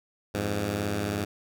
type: beating tone pair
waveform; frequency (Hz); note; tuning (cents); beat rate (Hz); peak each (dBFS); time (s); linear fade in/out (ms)
10% pulse; 85.6 / 102.6; F2 / G#2; -34 / -21; 17; -26 / -20; 0.34-1.25; 10
effects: none